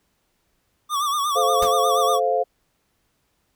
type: tone with vibrato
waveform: square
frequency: 1163 Hz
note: D6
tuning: 17 cents flat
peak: -21 dBFS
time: 0.89-2.2 s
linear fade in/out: 50 ms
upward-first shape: sine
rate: 8.4 Hz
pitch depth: 84 cents each way
type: chord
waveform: sine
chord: F major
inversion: first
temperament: just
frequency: 436.5 / 523.8 / 698.5 Hz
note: A4 / C5 / F5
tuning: -14 / +2 / 0 cents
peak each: -24 / -22 / -21 dBFS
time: 1.35-2.44 s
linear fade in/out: 20 ms
type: noise with exponential decay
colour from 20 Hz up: pink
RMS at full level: -24 dBFS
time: 1.62-1.75 s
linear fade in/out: 5 ms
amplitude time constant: 28 ms
effects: pink hiss -69 dBFS RMS until 3.55 s